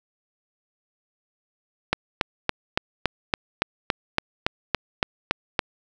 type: click train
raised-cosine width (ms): 0.3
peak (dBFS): -3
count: 14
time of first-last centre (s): 1.93-5.592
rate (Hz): 3.55
effects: none